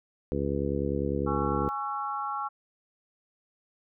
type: harmonic tone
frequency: 70 Hz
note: C#2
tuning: 18 cents sharp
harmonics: 1 / 2 / 3 / 4 / 5 / 6 / 7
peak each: -34 / -34 / -34 / -34 / -34 / -34 / -34 dBFS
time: 0.32-1.69 s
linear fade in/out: 0 ms
type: chord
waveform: sine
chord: C# minor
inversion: second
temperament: equal with one note detuned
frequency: 830.6 / 1108.7 / 1350.1 Hz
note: G#5 / C#6 / E6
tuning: 0 / 0 / +41 cents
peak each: -34 dBFS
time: 1.26-2.49 s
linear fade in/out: 20 ms
effects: none